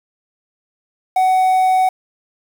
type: tone with quantisation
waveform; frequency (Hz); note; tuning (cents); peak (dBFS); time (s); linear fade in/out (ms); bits
triangle; 748; F#5; +19; -9; 1.16-1.89; 5; 6
effects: none